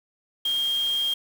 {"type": "tone in noise", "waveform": "sine", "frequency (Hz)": 3220, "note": "G7", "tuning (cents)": 46, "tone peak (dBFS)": -22, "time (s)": [0.45, 1.14], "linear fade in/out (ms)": 5, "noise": "white", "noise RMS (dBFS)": -40, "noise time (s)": [0.45, 1.14], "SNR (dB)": 15, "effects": []}